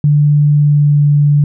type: tone with pitch glide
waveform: sine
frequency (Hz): 147.2 to 145.85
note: D3 to D3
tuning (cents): +4 to -12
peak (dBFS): -6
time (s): 0.04-1.44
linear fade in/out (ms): 2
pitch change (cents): -16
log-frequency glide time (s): 0.52-1.04
effects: none